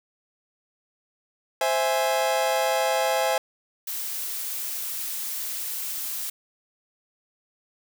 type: chord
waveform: 40% pulse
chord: C augmented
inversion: none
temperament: equal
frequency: 523.3 / 659.3 / 830.6 Hz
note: C5 / E5 / G#5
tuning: 0 / 0 / 0 cents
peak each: -25 dBFS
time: 1.61-3.38 s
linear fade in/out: 2 ms
type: noise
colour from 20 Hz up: blue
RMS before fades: -31 dBFS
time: 3.87-6.3 s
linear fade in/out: 5 ms
effects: none